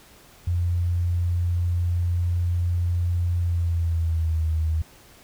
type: tone with pitch glide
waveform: sine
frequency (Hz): 87.31 to 79.6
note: F2 to D#2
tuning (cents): 0 to +40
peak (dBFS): -20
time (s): 0.47-4.82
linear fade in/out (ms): 5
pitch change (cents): -160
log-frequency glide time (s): 3.38-4.45
effects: pink hiss -51 dBFS RMS until 5.23 s